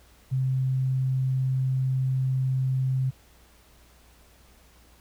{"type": "tone", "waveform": "sine", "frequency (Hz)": 131, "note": "C3", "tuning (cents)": 2, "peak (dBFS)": -22, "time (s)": [0.31, 3.11], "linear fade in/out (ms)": 20, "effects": ["added 60 Hz sine -57 dBFS peak until 5 s", "pink hiss -58 dBFS RMS until 5 s"]}